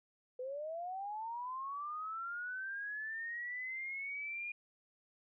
sine linear sweep, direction up, 493.9 to 2437 Hz, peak -39 dBFS, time 0.39-4.52 s, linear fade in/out 5 ms, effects none

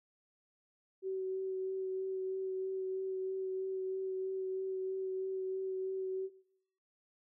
sine tone with vibrato, 378.9 Hz, F#4, 41 cents sharp, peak -34 dBFS, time 1.02-6.3 s, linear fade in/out 50 ms, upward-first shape sine, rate 3.1 Hz, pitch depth 11 cents each way, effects noise-tail reverb RT60 0.8 s tail -20 dB re dry

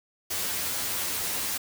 white noise with comb filter, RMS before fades -30 dBFS, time 0.3-1.58 s, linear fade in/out 10 ms, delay 11 ms, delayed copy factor +0.85, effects none

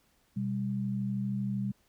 sine tone pair together, 126 / 198.79 Hz, B2 / G3, +35 / +24 cents, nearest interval minor sixth, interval 789 cents, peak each -34 / -31 dBFS, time 0.36-1.72 s, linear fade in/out 10 ms, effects pink hiss -69 dBFS RMS until 1.88 s

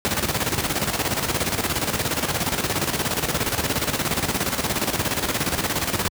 pink noise with tremolo, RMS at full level -21 dBFS, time 0.05-6.08 s, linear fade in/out 0 ms, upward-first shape square, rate 17 Hz, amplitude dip 60%, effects high-pass 80 Hz 12 dB/octave

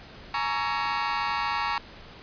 sawtooth chord, A# half-diminished seventh, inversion third, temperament just, 839.1 / 932.3 / 1118.8 / 1342.6 Hz, G#5 / A#5 / C#6 / E6, +18 / 0 / +16 / +31 cents, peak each -28 / -26 / -26 / -31 dBFS, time 0.34-1.78 s, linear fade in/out 2 ms, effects pink hiss -46 dBFS RMS until 2.22 s + resampled to 11025 Hz

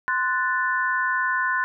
sine chord, F# diminished, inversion second, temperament equal with one note detuned, 1036.9 / 1480 / 1760 Hz, C6 / F#6 / A6, -16 / 0 / 0 cents, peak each -25 / -24 / -26 dBFS, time 0.08-1.64 s, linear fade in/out 0 ms, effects none

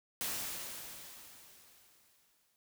white noise with exponential decay, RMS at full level -36 dBFS, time 0.21-2.56 s, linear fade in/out 0 ms, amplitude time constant 510 ms, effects none

